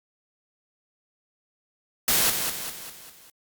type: noise with echo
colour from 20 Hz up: white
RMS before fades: -21 dBFS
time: 2.08-2.3 s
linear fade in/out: 2 ms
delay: 200 ms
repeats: 5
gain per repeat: -6 dB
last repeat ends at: 3.3 s
effects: Opus 48 kbps